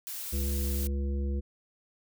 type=noise; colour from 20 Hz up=blue; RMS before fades=-38 dBFS; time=0.07-0.87 s; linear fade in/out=0 ms
type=harmonic tone; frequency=69.4 Hz; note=C#2; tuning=3 cents sharp; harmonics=1 / 3 / 5 / 7; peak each=-28 / -38 / -42 / -45 dBFS; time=0.32-1.41 s; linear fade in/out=20 ms
effects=none